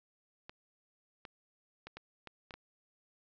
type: clicks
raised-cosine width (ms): 0.3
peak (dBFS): -30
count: 7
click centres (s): 0.495 / 1.252 / 1.87 / 1.97 / 2.273 / 2.508 / 2.54
effects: resampled to 16000 Hz